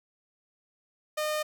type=tone; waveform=sawtooth; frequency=610 Hz; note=D#5; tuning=34 cents flat; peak=-24 dBFS; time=1.17-1.43 s; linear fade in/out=10 ms; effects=none